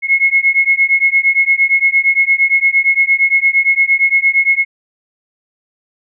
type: beating tone pair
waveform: sine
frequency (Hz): 2169 / 2177.7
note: C#7 / C#7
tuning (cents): -38 / -31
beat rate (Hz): 8.7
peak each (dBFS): -12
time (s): 0.02-4.65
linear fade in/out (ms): 50
effects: none